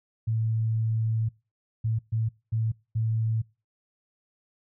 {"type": "tone bursts at uneven times", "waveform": "sine", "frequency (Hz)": 111.7, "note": "A2", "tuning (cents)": 27, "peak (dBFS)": -23, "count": 5, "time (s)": [[0.27, 1.29], [1.84, 1.99], [2.12, 2.29], [2.52, 2.72], [2.95, 3.42]], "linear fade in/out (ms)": 10, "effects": ["noise-tail reverb RT60 0.3 s tail -24 dB re dry"]}